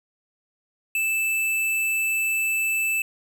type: tone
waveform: square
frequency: 2637 Hz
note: E7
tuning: in tune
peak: -22 dBFS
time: 0.95-3.02 s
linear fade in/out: 2 ms
effects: none